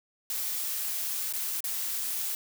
blue noise with dropouts, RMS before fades -32 dBFS, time 0.3-2.35 s, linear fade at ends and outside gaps 1 ms, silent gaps 1.326-1.336 / 1.605-1.641 s, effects none

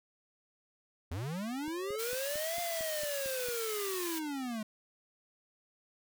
square linear two-way sweep, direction up then down, 75.5 to 698.5 to 209.7 Hz, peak -36 dBFS, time 1.11-4.63 s, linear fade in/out 5 ms, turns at 2.6 s
triangle tone with exponential growth, 544 Hz, C#5, 33 cents flat, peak -36 dBFS, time 1.5-1.96 s, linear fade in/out 5 ms, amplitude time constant 100 ms
click train, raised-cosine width 3 ms, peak -37 dBFS, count 9, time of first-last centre 1.68-3.486 s, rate 4.43 Hz
white high-pass noise, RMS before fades -40 dBFS, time 1.98-4.2 s, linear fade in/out 20 ms, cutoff 1100 Hz, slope 12 dB/octave
effects none

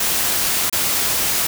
white noise with dropouts, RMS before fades -19 dBFS, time 0-1.47 s, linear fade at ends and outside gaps 5 ms, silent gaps 0.698-0.726 s, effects none

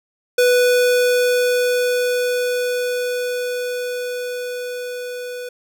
square tone with level ramp, 493.9 Hz, B4, in tune, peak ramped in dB -12 to -28 dBFS, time 0.38-5.49 s, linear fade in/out 5 ms, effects none

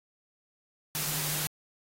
sine tone in noise, 152 Hz, D#3, 40 cents flat, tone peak -39 dBFS, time 0.95-1.47 s, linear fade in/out 0 ms, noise white, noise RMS -32 dBFS, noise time 0.95-1.47 s, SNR -10 dB, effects AAC 48 kbps

